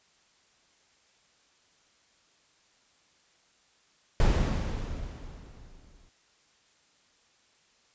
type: noise with exponential decay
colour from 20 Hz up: brown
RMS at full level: -20 dBFS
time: 4.2-6.09 s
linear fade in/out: 1 ms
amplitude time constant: 410 ms
effects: white hiss -65 dBFS RMS until 7.94 s + resampled to 16000 Hz